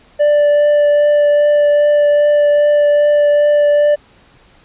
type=tone with vibrato; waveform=triangle; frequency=587.3 Hz; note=D5; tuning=in tune; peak=-6 dBFS; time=0.19-3.96 s; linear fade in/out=20 ms; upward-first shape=triangle; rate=2.5 Hz; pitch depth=10 cents each way; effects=pink hiss -48 dBFS RMS until 4.64 s + resampled to 8000 Hz